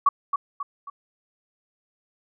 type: tone with echo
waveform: sine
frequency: 1129 Hz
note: C#6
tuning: 31 cents sharp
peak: -13 dBFS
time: 0.06-0.09 s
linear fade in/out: 5 ms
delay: 270 ms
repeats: 3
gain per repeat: -7 dB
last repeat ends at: 0.9 s
effects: none